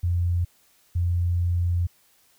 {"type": "tone pair in turn", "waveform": "sine", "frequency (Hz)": [87.31, 87.31], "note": ["F2", "F2"], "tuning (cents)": [0, 0], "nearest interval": "unison", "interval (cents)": 0, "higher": "neither", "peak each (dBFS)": [-20, -20], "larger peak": "neither", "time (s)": [[0.03, 0.45], [0.95, 1.87]], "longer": "second", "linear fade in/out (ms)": 10, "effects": ["white hiss -61 dBFS RMS until 2.38 s"]}